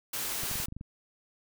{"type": "noise", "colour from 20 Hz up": "white", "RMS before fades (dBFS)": -34, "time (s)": [0.13, 0.66], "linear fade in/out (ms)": 5}
{"type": "clicks", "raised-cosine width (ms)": 5, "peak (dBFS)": -28, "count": 8, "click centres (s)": [0.435, 0.513, 0.556, 0.601, 0.685, 0.724, 0.766, 0.811]}
{"effects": []}